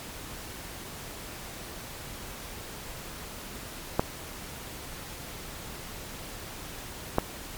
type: clicks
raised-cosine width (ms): 1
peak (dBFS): -7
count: 2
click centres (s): 3.995 / 7.184
effects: pink hiss -41 dBFS RMS until 7.57 s + MP3 96 kbps